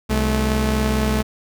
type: tone pair together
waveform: sawtooth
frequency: 64.22 / 216 Hz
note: C2 / A3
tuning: -32 / -32 cents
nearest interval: octave + major sixth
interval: 2100 cents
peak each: -16 / -16 dBFS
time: 0.09-1.23 s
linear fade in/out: 20 ms
effects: none